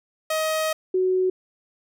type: tone pair in turn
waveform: sawtooth / sine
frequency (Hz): 630 / 371.3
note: D#5 / F#4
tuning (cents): +21 / +6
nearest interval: major sixth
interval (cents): 915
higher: first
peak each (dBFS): -18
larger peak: neither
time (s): 0.3-0.73 / 0.94-1.3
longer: first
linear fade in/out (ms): 5
effects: none